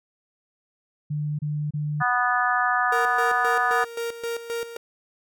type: tone bursts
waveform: sine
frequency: 149.1 Hz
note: D3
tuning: 27 cents sharp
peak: -24 dBFS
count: 3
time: 1.1-2.026 s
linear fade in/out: 10 ms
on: 290 ms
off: 28 ms
type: harmonic tone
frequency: 246.5 Hz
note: B3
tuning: 3 cents flat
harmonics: 3 / 4 / 5 / 6 / 7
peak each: -25 / -29 / -24 / -27 / -26 dBFS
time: 2-3.85 s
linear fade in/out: 20 ms
type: tone with tremolo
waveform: 45% pulse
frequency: 466.2 Hz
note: A#4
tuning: in tune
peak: -26 dBFS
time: 2.92-4.77 s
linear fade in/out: 5 ms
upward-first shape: square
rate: 3.8 Hz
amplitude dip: 70%
effects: none